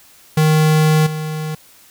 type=tone with level steps; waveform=square; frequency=155.4 Hz; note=D#3; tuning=2 cents flat; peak=-11 / -22 dBFS; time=0.37-1.55 s; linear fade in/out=5 ms; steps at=1.06 s; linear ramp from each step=10 ms; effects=white hiss -47 dBFS RMS until 1.9 s